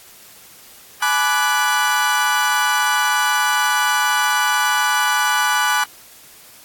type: chord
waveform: 35% pulse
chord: G# half-diminished seventh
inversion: none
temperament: equal with one note detuned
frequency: 848.1 / 987.8 / 1174.7 / 1480 Hz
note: G#5 / B5 / D6 / F#6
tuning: +36 / 0 / 0 / 0 cents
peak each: -20 / -21 / -20 / -17 dBFS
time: 1.02-5.84 s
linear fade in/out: 5 ms
effects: white hiss -44 dBFS RMS until 6.64 s + AAC 64 kbps